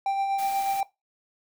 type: tone with tremolo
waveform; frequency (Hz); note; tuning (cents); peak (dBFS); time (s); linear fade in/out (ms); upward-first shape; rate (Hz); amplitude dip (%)
triangle; 786; G5; +4; -20; 0.06-0.83; 2; sine; 8.2; 35
type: noise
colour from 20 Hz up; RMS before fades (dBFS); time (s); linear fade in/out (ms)
white; -40; 0.38-0.81; 10
effects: noise-tail reverb RT60 0.2 s tail -18 dB re dry